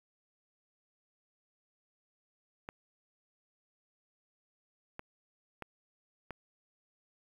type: clicks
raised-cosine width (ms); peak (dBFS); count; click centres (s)
0.5; -26; 4; 2.689 / 4.994 / 5.623 / 6.307
effects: 9-bit